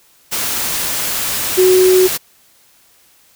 sine tone in noise, 370 Hz, F#4, in tune, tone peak -7 dBFS, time 1.57-2.08 s, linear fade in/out 20 ms, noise white, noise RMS -19 dBFS, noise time 0.31-2.18 s, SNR +9 dB, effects white hiss -51 dBFS RMS until 3.35 s

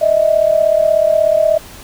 sine tone pair together, 613 / 649.5 Hz, D#5 / E5, -26 / -26 cents, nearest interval minor second, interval 100 cents, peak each -12 dBFS, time 0.01-1.58 s, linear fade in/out 10 ms, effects pink hiss -36 dBFS RMS until 1.83 s

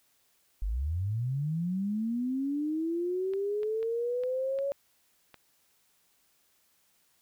sine linear sweep, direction up, 43.65 to 563 Hz, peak -28 dBFS, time 0.62-4.72 s, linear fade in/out 0 ms
clicks, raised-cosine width 0.3 ms, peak -32 dBFS, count 6, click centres 3.336 / 3.632 / 3.829 / 4.236 / 4.588 / 5.343 s
effects white hiss -69 dBFS RMS until 7.21 s

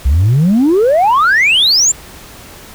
sine exponential sweep, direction up, 61.74 to 7500 Hz, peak -5 dBFS, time 0.05-1.92 s, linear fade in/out 10 ms, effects tanh soft clip ceiling -5 dBFS + pink hiss -35 dBFS RMS until 2.74 s

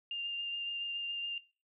sine tone with vibrato, 2800 Hz, F7, 4 cents sharp, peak -35 dBFS, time 0.11-1.38 s, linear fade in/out 2 ms, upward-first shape triangle, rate 7.1 Hz, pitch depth 13 cents each way, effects noise-tail reverb RT60 0.4 s tail -21 dB re dry

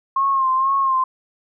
sine tone with vibrato, 1069 Hz, C6, 37 cents sharp, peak -15 dBFS, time 0.16-1.04 s, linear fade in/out 5 ms, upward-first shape sine, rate 2.1 Hz, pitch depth 47 cents each way, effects none

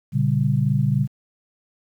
sine chord, G diminished, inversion first, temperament just, 117.6 / 141.12 / 196 Hz, Bb2 / Db3 / G3, +16 / +31 / 0 cents, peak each -22 / -19 / -24 dBFS, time 0.12-1.08 s, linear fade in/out 50 ms, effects 9-bit

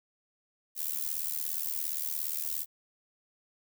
violet noise with amplitude modulation, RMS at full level -30 dBFS, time 0.75-2.66 s, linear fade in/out 50 ms, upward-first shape sine, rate 77.2 Hz, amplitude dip 90%, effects none

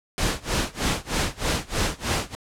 pink noise with tremolo, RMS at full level -22 dBFS, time 0.18-2.35 s, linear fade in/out 0 ms, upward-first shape sine, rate 3.2 Hz, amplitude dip 95%, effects low-pass 9000 Hz 12 dB/octave

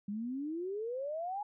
sine exponential sweep, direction up, 197.9 to 848 Hz, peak -35 dBFS, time 0.08-1.43 s, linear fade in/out 5 ms, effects none

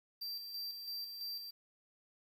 square tone with tremolo, 4699 Hz, D8, in tune, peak -40 dBFS, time 0.21-1.51 s, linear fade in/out 10 ms, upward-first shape square, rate 3 Hz, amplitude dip 45%, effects 11-bit

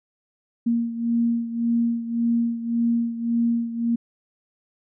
sine beating tone pair, 233.1 / 234.9 Hz, A#3 / A#3, 0 / +13 cents, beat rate 1.8 Hz, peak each -21 / -26 dBFS, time 0.66-3.96 s, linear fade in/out 10 ms, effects none

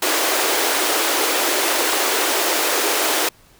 pink high-pass noise, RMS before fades -19 dBFS, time 0.02-3.29 s, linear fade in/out 5 ms, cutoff 310 Hz, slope 48 dB/octave, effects pink hiss -52 dBFS RMS until 3.59 s

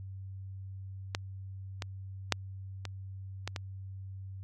clicks, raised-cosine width 0.2 ms, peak -13 / -18 / -7 / -21 / -17 / -18 dBFS, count 6, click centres 1.149 / 1.822 / 2.323 / 2.853 / 3.476 / 3.562 s, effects added 96 Hz sine -40 dBFS peak until 4.43 s + MP3 96 kbps

